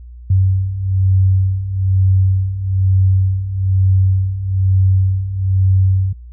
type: beating tone pair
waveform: sine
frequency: 94.2 / 95.3 Hz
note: F#2 / G2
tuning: +32 / -48 cents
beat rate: 1.1 Hz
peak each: -17 / -12 dBFS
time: 0.3-6.13 s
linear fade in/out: 5 ms
effects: added 60 Hz sine -32 dBFS peak until 6.32 s